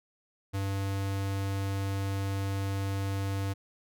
square tone, 98 Hz, G2, in tune, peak -30 dBFS, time 0.53-3.54 s, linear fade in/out 20 ms, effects none

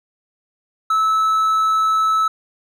triangle tone, 1304 Hz, E6, 19 cents flat, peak -12 dBFS, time 0.9-2.28 s, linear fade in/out 5 ms, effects none

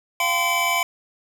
square tone cluster, 695 / 774 / 1027 / 2303 / 3015 Hz, F5 / G5 / C6 / D7 / F#7, -9 / -22 / -33 / -34 / +32 cents, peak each -27 / -32 / -25 / -23 / -32 dBFS, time 0.2-0.83 s, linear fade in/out 2 ms, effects 8-bit

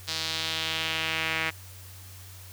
sawtooth tone with band-pass filter sweep, 160.8 Hz, E3, 43 cents flat, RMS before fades -30 dBFS, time 0.07-1.51 s, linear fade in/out 20 ms, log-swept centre 4500 to 2200 Hz, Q 2.3, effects added 93 Hz sine -45 dBFS peak until 2.52 s + white hiss -49 dBFS RMS until 2.52 s

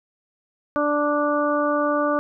harmonic tone, 293.7 Hz, D4, in tune, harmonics 1 / 2 / 3 / 4 / 5, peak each -24 / -22 / -32 / -24 / -30 dBFS, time 0.76-2.19 s, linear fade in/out 0 ms, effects none

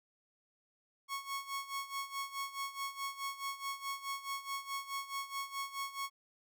sawtooth tone with tremolo, 1102 Hz, C#6, 11 cents flat, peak -32 dBFS, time 1.08-6.1 s, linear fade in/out 50 ms, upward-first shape sine, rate 4.7 Hz, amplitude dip 80%, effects none

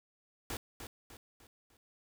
pink noise with echo, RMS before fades -39 dBFS, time 0.5-0.57 s, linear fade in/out 2 ms, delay 300 ms, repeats 4, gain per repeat -7 dB, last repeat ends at 1.77 s, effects none

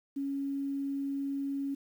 sine tone with quantisation, 277.3 Hz, C#4, 1 cent sharp, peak -31 dBFS, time 0.16-1.75 s, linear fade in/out 10 ms, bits 10, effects none

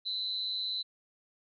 sine tone with amplitude modulation, 4012 Hz, B7, 26 cents sharp, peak -28 dBFS, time 0.05-0.83 s, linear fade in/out 20 ms, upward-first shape sine, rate 200 Hz, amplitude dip 80%, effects none

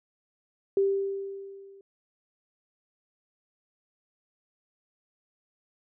sine tone with level ramp, 393 Hz, G4, 4 cents sharp, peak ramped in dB -19 to -49 dBFS, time 0.77-1.81 s, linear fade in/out 2 ms, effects none

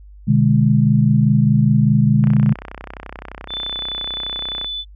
sine chord, G# diminished, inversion first, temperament just, 124.59 / 149.51 / 207.7 Hz, B2 / D3 / G#3, +16 / +31 / 0 cents, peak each -15 dBFS, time 0.27-2.54 s, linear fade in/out 20 ms
click train, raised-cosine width 0.5 ms, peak -16 dBFS, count 77, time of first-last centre 2.24-4.645 s, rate 31.6 Hz
sine tone with pitch glide, 3520 to 3492 Hz, A7 to A7, 0 to -14 cents, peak -23 dBFS, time 3.48-4.85 s, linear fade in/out 50 ms, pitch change -14 cents, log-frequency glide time 3.67-3.79 s
effects added 50 Hz sine -38 dBFS peak until 4.95 s

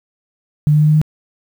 sine tone with pitch steps, 149.8 / 150.84 / 151.89 / 152.95 / 154.01 Hz, D3 / D3 / D#3 / D#3 / D#3, +35 / +47 / -41 / -29 / -17 cents, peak -8 dBFS, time 0.67-1.015 s, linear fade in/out 0 ms, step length 69 ms, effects 7-bit

